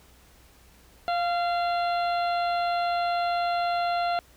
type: harmonic tone with a mistuned harmonic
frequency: 689 Hz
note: F5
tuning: 24 cents flat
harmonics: 1 / 2 / 3 / 4 / 5 / 6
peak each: -24 / -32 / -41 / -40 / -42 / -40 dBFS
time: 1.08-4.19 s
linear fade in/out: 0 ms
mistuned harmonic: 1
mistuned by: +23 cents
effects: added 61 Hz sine -57 dBFS peak until 4.36 s + pink hiss -57 dBFS RMS until 4.36 s